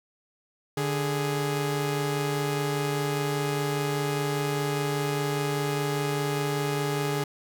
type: tone pair together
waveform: sawtooth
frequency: 146.83 / 415.5 Hz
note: D3 / G#4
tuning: 0 / +1 cents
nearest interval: octave + tritone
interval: 1801 cents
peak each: -24 / -25 dBFS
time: 0.77-7.24 s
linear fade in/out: 5 ms
effects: none